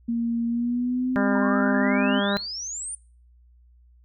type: tone with pitch glide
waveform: sine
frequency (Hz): 233.1 to 258.6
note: A#3 to C4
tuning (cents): 0 to -20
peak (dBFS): -22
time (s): 0.08-2.2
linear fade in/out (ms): 10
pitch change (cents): +180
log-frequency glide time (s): 0.47-1.18
type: harmonic tone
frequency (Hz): 200.8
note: G3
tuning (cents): +42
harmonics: 1 / 2 / 3 / 4 / 5 / 6 / 7 / 8 / 9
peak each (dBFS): -25 / -32 / -28 / -35 / -34 / -36 / -32 / -32 / -37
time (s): 1.16-2.37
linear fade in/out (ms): 0
type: exponential sweep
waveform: sine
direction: up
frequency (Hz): 932.3 to 9400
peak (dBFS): -30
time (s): 1.35-2.95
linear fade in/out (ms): 2
effects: noise-tail reverb RT60 0.4 s tail -22 dB re dry + added 60 Hz sine -52 dBFS peak until 4.04 s